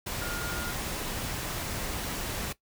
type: tone in noise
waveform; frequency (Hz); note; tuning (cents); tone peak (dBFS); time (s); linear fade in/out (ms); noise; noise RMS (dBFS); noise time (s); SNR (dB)
sine; 1418; F6; +26; -37; 0.21-0.72; 10; pink; -34; 0.06-2.53; -6
effects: noise-tail reverb RT60 0.1 s tail -17 dB re dry